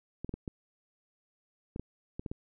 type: clicks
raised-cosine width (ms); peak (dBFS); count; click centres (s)
3; -24; 9; 0.246 / 0.293 / 0.34 / 0.478 / 1.761 / 1.796 / 2.195 / 2.262 / 2.315
effects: none